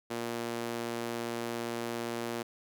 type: tone with high-pass filter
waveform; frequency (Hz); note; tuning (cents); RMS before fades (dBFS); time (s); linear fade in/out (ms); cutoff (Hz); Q
sawtooth; 117.5; A#2; +14; -36; 0.1-2.43; 10; 310; 1.2
effects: none